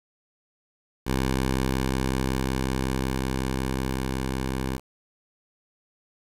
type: tone with level ramp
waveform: 10% pulse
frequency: 65.41 Hz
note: C2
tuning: in tune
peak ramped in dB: -14 to -19 dBFS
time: 1.05-4.8 s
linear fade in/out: 50 ms
effects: resampled to 32000 Hz + 7-bit